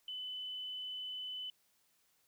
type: tone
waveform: sine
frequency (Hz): 3011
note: F#7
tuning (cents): +30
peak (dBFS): -40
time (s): 0.08-1.5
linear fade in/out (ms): 2
effects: white hiss -74 dBFS RMS until 2.27 s